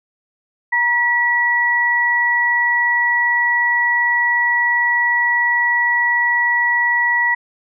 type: tone pair together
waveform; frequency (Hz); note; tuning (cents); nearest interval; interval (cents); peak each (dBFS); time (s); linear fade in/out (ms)
sine; 948 / 1941.4; A#5 / B6; +29 / -30; octave; 1241; -20 / -14; 0.72-7.35; 10
effects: none